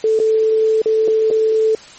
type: tone with dropouts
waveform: sine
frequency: 439.5 Hz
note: A4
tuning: 2 cents flat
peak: -11 dBFS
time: 0.04-1.75 s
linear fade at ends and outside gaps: 2 ms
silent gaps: 0.191-0.199 / 0.818-0.858 / 1.078-1.082 / 1.303-1.31 s
effects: white hiss -39 dBFS RMS until 1.98 s + MP3 32 kbps